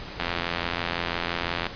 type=click train; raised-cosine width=0.3 ms; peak=-10 dBFS; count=127; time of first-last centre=0.2-1.667 s; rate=85.9 Hz; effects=pink hiss -38 dBFS RMS until 1.75 s + resampled to 11025 Hz